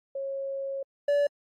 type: tone pair in turn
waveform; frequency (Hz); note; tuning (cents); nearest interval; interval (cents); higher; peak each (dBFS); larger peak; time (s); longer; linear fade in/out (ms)
sine / triangle; 546 / 575.4; C#5 / D5; -26 / -36; minor second; 90; second; -30 / -19; second; 0.15-0.83 / 1.08-1.27; first; 5
effects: AAC 48 kbps